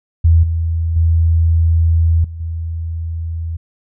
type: tone with level steps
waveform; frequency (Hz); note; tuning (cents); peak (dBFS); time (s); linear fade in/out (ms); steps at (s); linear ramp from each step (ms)
sine; 82.41; E2; 0; -6 / -14 / -9 / -25 / -19; 0.24-3.57; 10; 0.43 / 0.96 / 2.24 / 2.4; 5
effects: none